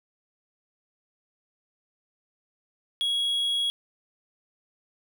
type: tone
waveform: triangle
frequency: 3322 Hz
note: G#7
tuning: in tune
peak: -22 dBFS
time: 3.01-3.7 s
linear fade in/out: 0 ms
effects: none